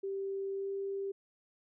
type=tone with pitch glide; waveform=sine; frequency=391 to 393.5 Hz; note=G4 to G4; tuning=-4 to +7 cents; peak=-34 dBFS; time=0.03-1.12 s; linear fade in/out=10 ms; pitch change=+11 cents; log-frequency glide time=0.53-0.7 s; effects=none